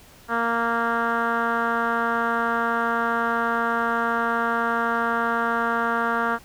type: tone with low-pass filter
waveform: 10% pulse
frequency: 232.1 Hz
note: A#3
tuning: 7 cents flat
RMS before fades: -23 dBFS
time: 0.28-6.39 s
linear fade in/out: 50 ms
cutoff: 1500 Hz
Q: 3.1
effects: pink hiss -50 dBFS RMS until 6.44 s